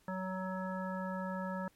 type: harmonic tone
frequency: 187.1 Hz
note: F#3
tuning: 20 cents sharp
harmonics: 1 / 3 / 5 / 7 / 9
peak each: -38 / -42 / -43 / -46 / -47 dBFS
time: 0.08-1.68 s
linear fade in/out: 2 ms
effects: pink hiss -69 dBFS RMS until 1.75 s + MP3 64 kbps

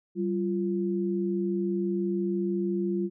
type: tone pair together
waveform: sine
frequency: 193.01 / 346.8 Hz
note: G3 / F4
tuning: -27 / -12 cents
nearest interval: minor seventh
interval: 1015 cents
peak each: -28 dBFS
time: 0.15-3.1 s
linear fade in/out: 50 ms
effects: none

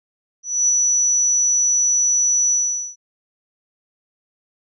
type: tone with ADSR envelope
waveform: sine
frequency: 5920 Hz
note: F#8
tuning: in tune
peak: -12 dBFS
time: 0.43-2.96 s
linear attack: 260 ms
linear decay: 6 ms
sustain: -2 dB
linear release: 440 ms
effects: none

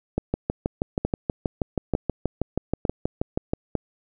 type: two click trains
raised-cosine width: 2 ms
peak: -9 / -9 dBFS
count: 4 / 22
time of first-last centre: 1.05-3.753 / 0.18-3.535 s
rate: 1.11 / 6.26 Hz
effects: none

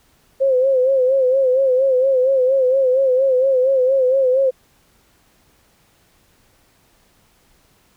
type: tone with vibrato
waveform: sine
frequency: 523.3 Hz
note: C5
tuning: in tune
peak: -12 dBFS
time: 0.4-4.51 s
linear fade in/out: 20 ms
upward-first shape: sine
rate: 4.3 Hz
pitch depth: 73 cents each way
effects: pink hiss -57 dBFS RMS until 7.96 s

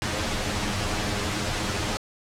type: noise with comb filter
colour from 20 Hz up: pink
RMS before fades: -27 dBFS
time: 0.02-1.97 s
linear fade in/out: 0 ms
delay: 9.6 ms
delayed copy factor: +0.85
effects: low-pass 7000 Hz 12 dB/octave

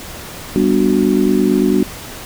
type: chord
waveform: sine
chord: G major seventh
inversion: none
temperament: just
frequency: 196 / 245 / 294 / 367.5 Hz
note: G3 / B3 / D4 / F#4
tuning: 0 / -14 / +2 / -12 cents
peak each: -16 dBFS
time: 0.56-1.83 s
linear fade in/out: 0 ms
effects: pink hiss -31 dBFS RMS until 2.25 s

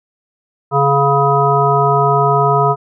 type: harmonic tone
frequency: 140.1 Hz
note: C#3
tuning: 19 cents sharp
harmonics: 1 / 3 / 5 / 7 / 9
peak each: -16 / -16 / -16 / -16 / -16 dBFS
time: 0.71-2.76 s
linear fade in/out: 50 ms
effects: none

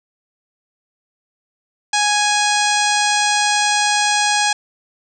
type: harmonic tone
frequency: 830.6 Hz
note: G#5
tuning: in tune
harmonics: 1 / 2 / 3 / 4 / 5 / 6 / 7 / 8 / 9 / 10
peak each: -18 / -21 / -23 / -24 / -25 / -26 / -26 / -27 / -28 / -28 dBFS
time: 1.93-4.53 s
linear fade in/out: 5 ms
effects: none

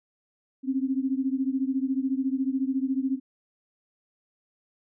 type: beating tone pair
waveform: sine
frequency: 260.8 / 274.8 Hz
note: C4 / C#4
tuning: -5 / -15 cents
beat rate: 14 Hz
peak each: -26 / -28 dBFS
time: 0.63-3.2 s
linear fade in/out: 50 ms
effects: none

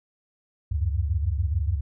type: tone cluster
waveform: sine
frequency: 71.9 / 89.3 / 96.3 Hz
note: D2 / F2 / G2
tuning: -36 / +39 / -30 cents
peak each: -24 / -28 / -29 dBFS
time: 0.71-1.81 s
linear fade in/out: 10 ms
effects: none

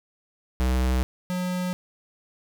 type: tone pair in turn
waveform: square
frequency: 63.5 / 181.12 Hz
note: B1 / F#3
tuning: +49 / -37 cents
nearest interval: octave + tritone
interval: 1814 cents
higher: second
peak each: -21 / -26 dBFS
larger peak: first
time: 0.6-1.03 / 1.3-1.73 s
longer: neither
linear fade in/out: 0 ms
effects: none

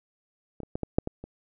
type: clicks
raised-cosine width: 2 ms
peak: -24 / -26 / -17 / -16 / -7 / -17 / -26 dBFS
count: 7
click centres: 0.603 / 0.633 / 0.755 / 0.833 / 0.985 / 1.074 / 1.24 s
effects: none

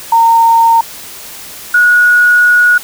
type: tone pair in turn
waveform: sine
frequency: 917 / 1455.6 Hz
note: A#5 / F#6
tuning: -29 / -29 cents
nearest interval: minor sixth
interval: 800 cents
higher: second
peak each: -4 dBFS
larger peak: neither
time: 0.12-0.81 / 1.74-2.78 s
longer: second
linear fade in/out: 5 ms
effects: white hiss -29 dBFS RMS until 2.83 s

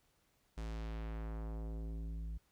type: tone with low-pass filter sweep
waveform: square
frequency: 55 Hz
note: A1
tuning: in tune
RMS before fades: -42 dBFS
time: 0.57-2.38 s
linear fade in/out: 10 ms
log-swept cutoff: 8500 to 120 Hz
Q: 0.86
effects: pink hiss -75 dBFS RMS until 2.51 s

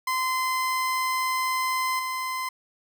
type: tone with level steps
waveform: 30% pulse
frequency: 1032 Hz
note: C6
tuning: 24 cents flat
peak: -21 / -25 dBFS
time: 0.07-2.49 s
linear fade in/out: 5 ms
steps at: 1.99 s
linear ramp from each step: 2 ms
effects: none

